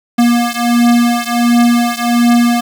square beating tone pair, 237.5 / 238.9 Hz, A#3 / A#3, +33 / +43 cents, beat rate 1.4 Hz, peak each -12 / -13 dBFS, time 0.18-2.61 s, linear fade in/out 10 ms, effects 7-bit

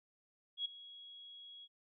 sine tone with ADSR envelope, 3322 Hz, G#7, in tune, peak -33 dBFS, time 0.57-1.68 s, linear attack 83 ms, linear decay 8 ms, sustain -18 dB, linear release 43 ms, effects none

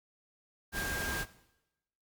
sine tone in noise, 1604 Hz, G6, 39 cents sharp, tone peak -36 dBFS, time 0.72-1.26 s, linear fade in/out 50 ms, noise pink, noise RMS -37 dBFS, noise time 0.72-1.26 s, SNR -2 dB, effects noise-tail reverb RT60 0.9 s tail -17 dB re dry + Opus 48 kbps

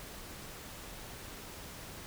silence, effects pink hiss -47 dBFS RMS until 2.06 s

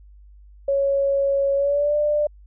sine tone with pitch glide, 554.4 to 594.2 Hz, C#5 to D5, 0 to +20 cents, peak -17 dBFS, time 0.68-2.27 s, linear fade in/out 5 ms, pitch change +120 cents, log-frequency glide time 1.55-1.96 s, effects added 50 Hz sine -44 dBFS peak until 2.46 s

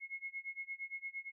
sine tone with tremolo, 2170 Hz, C#7, 37 cents flat, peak -38 dBFS, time 0-1.32 s, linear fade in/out 50 ms, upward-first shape sine, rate 8.7 Hz, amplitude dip 95%, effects none

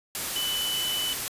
sine tone in noise, 2992 Hz, F#7, 19 cents sharp, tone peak -27 dBFS, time 0.36-1.13 s, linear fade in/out 0 ms, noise white, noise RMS -31 dBFS, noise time 0.15-1.28 s, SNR +1 dB, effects resampled to 32000 Hz

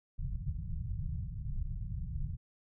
pink low-pass noise, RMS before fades -37 dBFS, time 0.18-2.37 s, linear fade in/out 20 ms, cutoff 160 Hz, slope 48 dB/octave, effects none

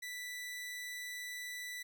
sawtooth tone, 1975.5 Hz, B6, in tune, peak -38 dBFS, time 0.02-1.83 s, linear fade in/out 10 ms, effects none

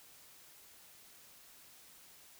silence, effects white hiss -59 dBFS RMS until 2.39 s

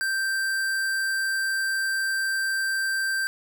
sine tone with hard clipping, 1568 Hz, G6, in tune, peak -25 dBFS, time 0.01-3.27 s, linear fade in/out 0 ms, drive 17 dB, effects none

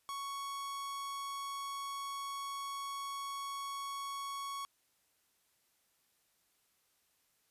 45% pulse tone, 1111 Hz, C#6, 4 cents sharp, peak -39 dBFS, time 0.09-4.65 s, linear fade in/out 0 ms, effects white hiss -75 dBFS RMS until 7.5 s + resampled to 32000 Hz

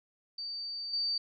sine tone with level steps, 4613 Hz, D8, 32 cents flat, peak -36 / -29 dBFS, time 0.38-1.18 s, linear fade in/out 5 ms, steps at 0.93 s, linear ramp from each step 5 ms, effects none

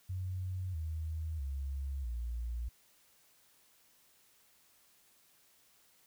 sine tone with pitch steps, 92.3 / 79.43 / 68.35 / 58.82 Hz, F#2 / D#2 / C#2 / A#1, -4 / +36 / -24 / +16 cents, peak -35 dBFS, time 0.09-2.69 s, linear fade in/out 10 ms, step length 650 ms, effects white hiss -67 dBFS RMS until 6.06 s

